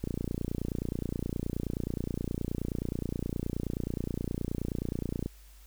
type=click train; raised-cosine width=3 ms; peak=-19 dBFS; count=155; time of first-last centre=0.04-5.26 s; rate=29.5 Hz; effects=added 50 Hz sine -51 dBFS peak until 5.66 s + white hiss -60 dBFS RMS until 5.66 s